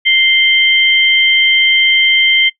sine tone pair together, 2093 / 3136 Hz, C7 / G7, 0 / 0 cents, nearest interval perfect fifth, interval 700 cents, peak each -10 dBFS, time 0.05-2.5 s, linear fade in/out 20 ms, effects noise-tail reverb RT60 0.1 s tail -19 dB re dry

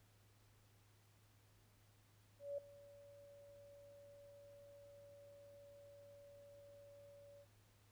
sine tone with ADSR envelope, 569 Hz, C#5, 45 cents sharp, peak -40 dBFS, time 2.39-7.46 s, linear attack 190 ms, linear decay 5 ms, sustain -19 dB, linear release 51 ms, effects added 104 Hz sine -70 dBFS peak until 7.91 s + pink hiss -74 dBFS RMS until 7.91 s

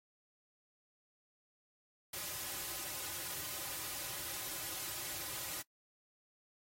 white noise with comb filter, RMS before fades -42 dBFS, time 2.13-5.62 s, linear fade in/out 5 ms, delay 4.4 ms, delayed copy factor -0.95, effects noise-tail reverb RT60 0.1 s tail -23 dB re dry + AAC 48 kbps

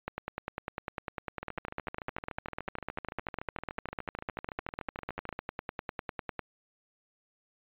two click trains, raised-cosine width 0.5 ms, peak -19 / -23 dBFS, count 64 / 54, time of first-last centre 0.08-6.393 / 1.43-5.327 s, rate 9.98 / 13.6 Hz, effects resampled to 8000 Hz

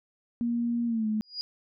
sine tone with pitch glide, 236.3 to 215.4 Hz, A#3 to A3, +24 to -37 cents, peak -25 dBFS, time 0.41-1.21 s, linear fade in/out 0 ms, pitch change -161 cents, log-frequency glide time 0.86-1.07 s
sine tone with exponential growth, 4884 Hz, D#8, 33 cents flat, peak -27 dBFS, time 1.22-1.41 s, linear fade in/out 0 ms, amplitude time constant 41 ms
effects none

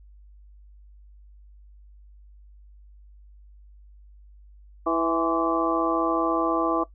harmonic tone with a mistuned harmonic, 164.81 Hz, E3, in tune, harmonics 2 / 3 / 4 / 5 / 6 / 7, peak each -25 / -30 / -27 / -32 / -31 / -26 dBFS, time 4.86-6.84 s, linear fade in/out 10 ms, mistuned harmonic 6, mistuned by +86 cents, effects noise-tail reverb RT60 0.1 s tail -18 dB re dry + added 50 Hz sine -47 dBFS peak until 6.94 s

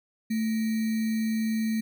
sine tone with sample-and-hold, 221.2 Hz, A3, 9 cents sharp, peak -24 dBFS, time 0.3-1.81 s, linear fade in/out 10 ms, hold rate 2100 Hz, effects none

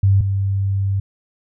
sine tone pair in turn, 98 / 98 Hz, G2 / G2, 0 / 0 cents, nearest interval unison, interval 0 cents, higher neither, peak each -10 / -16 dBFS, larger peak first, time 0.03-0.21 / 0.21-1 s, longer second, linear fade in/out 5 ms, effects none

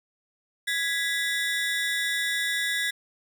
30% pulse ring-modulated tone, 1823 Hz, A#6, 39 cents flat, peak -19 dBFS, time 0.67-2.91 s, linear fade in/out 10 ms, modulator 157 Hz, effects none

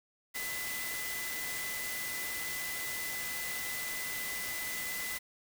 sine tone in noise, 2007 Hz, B6, 27 cents sharp, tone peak -39 dBFS, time 0.34-5.19 s, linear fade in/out 20 ms, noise white, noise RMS -39 dBFS, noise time 0.34-5.19 s, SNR -3 dB, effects none

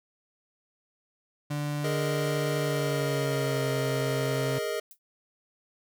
35% pulse tone with pitch glide, 147 to 134.02 Hz, D3 to C3, +2 to +42 cents, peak -27 dBFS, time 1.5-4.59 s, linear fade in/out 10 ms, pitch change -160 cents, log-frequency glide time 2.59-3.66 s
square chord, Ab suspended second, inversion none, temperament equal, 415.3 / 466.2 / 622.3 Hz, Ab4 / Bb4 / Eb5, 0 / 0 / 0 cents, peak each -34 dBFS, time 1.84-4.8 s, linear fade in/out 5 ms
violet noise with exponential decay, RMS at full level -43 dBFS, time 4.91-4.99 s, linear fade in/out 1 ms, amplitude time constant 16 ms
effects none

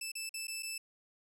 15% pulse tone with dropouts, 2637 Hz, E7, in tune, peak -31 dBFS, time 0.01-0.78 s, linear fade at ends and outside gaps 5 ms, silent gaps 0.118-0.152 / 0.293-0.34 / 0.471-0.48 / 0.625-0.63 s, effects none

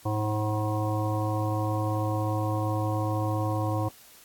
harmonic tone with a mistuned harmonic, 106.6 Hz, G#2, 46 cents sharp, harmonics 1 / 3 / 5 / 7 / 9 / 10, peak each -27 / -32 / -34 / -35 / -37 / -37 dBFS, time 0.05-3.89 s, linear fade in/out 10 ms, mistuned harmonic 10, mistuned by +17 cents, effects white hiss -53 dBFS RMS until 4.24 s + AAC 64 kbps

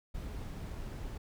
brown noise, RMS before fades -41 dBFS, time 0.14-1.18 s, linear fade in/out 10 ms, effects none

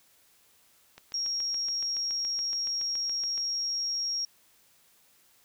click train, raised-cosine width 0.2 ms, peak -28 dBFS, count 18, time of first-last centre 0.98-3.378 s, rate 7.09 Hz
sine tone, 5588 Hz, F8, in tune, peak -28 dBFS, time 1.14-4.25 s, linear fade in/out 2 ms
effects white hiss -63 dBFS RMS until 5.44 s

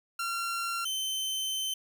sawtooth tone pair in turn, 1372 / 3080 Hz, F6 / G7, -31 / -31 cents, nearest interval octave + major second, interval 1400 cents, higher second, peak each -27 dBFS, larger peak neither, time 0.19-0.85 / 0.85-1.74 s, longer second, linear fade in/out 5 ms, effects none

